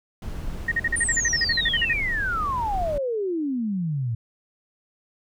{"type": "noise", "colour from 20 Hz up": "brown", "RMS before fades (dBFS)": -32, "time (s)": [0.22, 2.98], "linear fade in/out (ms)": 2}
{"type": "tone bursts", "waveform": "sine", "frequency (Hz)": 1864.7, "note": "A#6", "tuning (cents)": 0, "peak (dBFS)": -19, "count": 16, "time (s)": [0.68, 1.932], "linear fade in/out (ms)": 5, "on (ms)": 37, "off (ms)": 44}
{"type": "exponential sweep", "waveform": "sine", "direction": "down", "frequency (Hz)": [9460, 109.8], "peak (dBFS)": -23, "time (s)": [0.96, 4.15], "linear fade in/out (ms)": 5}
{"effects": []}